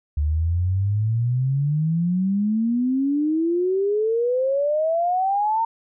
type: exponential sweep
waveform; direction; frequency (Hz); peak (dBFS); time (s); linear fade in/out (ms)
sine; up; 72.4 to 921; -18; 0.17-5.65; 5
effects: none